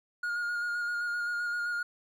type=tone with vibrato; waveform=triangle; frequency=1427 Hz; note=F6; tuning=37 cents sharp; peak=-28 dBFS; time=0.23-1.83 s; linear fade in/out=5 ms; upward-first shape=square; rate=7.7 Hz; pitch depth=16 cents each way; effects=none